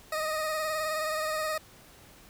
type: tone with vibrato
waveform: 20% pulse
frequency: 622.3 Hz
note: D#5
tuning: in tune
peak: -24 dBFS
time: 0.12-1.58 s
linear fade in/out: 5 ms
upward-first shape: sine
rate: 19 Hz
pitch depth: 31 cents each way
effects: pink hiss -54 dBFS RMS until 2.29 s